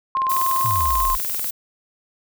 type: tone with vibrato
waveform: sine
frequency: 1055 Hz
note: C6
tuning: 14 cents sharp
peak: -18 dBFS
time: 0.15-1.15 s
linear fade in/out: 2 ms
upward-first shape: sine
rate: 6.9 Hz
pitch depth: 14 cents each way
type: click train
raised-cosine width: 0.3 ms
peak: -16 dBFS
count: 27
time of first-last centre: 0.17-1.445 s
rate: 20.4 Hz
type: noise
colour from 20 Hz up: violet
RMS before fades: -25 dBFS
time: 0.29-1.51 s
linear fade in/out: 10 ms
type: exponential sweep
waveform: sine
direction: down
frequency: 125 to 32.7 Hz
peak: -24 dBFS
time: 0.64-1.17 s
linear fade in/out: 10 ms
effects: none

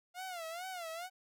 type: tone with vibrato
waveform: sawtooth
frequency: 698.5 Hz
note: F5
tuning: in tune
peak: -37 dBFS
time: 0.14-1.1 s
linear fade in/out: 50 ms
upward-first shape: sine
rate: 2.3 Hz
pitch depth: 140 cents each way
effects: none

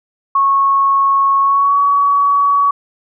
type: tone with pitch glide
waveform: sine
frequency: 1100 to 1130.3 Hz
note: C#6 to C#6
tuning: -14 to +33 cents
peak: -9 dBFS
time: 0.35-2.71 s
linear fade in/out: 5 ms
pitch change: +47 cents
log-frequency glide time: 1.41-1.79 s
effects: none

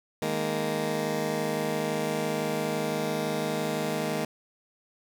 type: chord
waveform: 15% pulse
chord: D# suspended fourth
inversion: none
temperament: just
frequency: 155.56 / 207.4 / 233.3 Hz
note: D#3 / G#3 / A#3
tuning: 0 / -2 / +2 cents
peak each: -26 dBFS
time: 0.22-4.25 s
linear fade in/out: 2 ms
effects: none

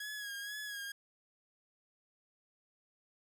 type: tone with vibrato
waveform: sawtooth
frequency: 1661.2 Hz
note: G#6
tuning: in tune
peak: -37 dBFS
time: 0-0.92 s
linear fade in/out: 5 ms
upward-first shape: sine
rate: 2.1 Hz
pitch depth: 48 cents each way
effects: none

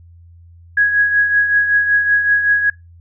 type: tone with tremolo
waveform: sine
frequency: 1661.2 Hz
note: G#6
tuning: in tune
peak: -8 dBFS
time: 0.77-2.7 s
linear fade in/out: 5 ms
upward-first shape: triangle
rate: 5.3 Hz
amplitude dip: 60%
effects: noise-tail reverb RT60 0.2 s tail -22 dB re dry + added 85 Hz sine -40 dBFS peak until 3 s

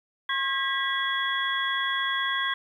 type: tone cluster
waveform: sine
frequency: 1079 / 1619 / 1948 / 3344 Hz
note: C#6 / G#6 / B6 / G#7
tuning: -47 / -45 / -24 / +11 cents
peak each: -30 dBFS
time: 0.29-2.54 s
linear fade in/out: 5 ms
effects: 10-bit

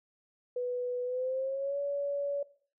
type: tone with pitch glide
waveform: sine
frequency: 493.9 to 567.3 Hz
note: B4 to C#5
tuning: 0 to +40 cents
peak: -30 dBFS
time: 0.56-2.43 s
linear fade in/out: 5 ms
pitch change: +240 cents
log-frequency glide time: 1.04-1.79 s
effects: noise-tail reverb RT60 0.5 s tail -19 dB re dry

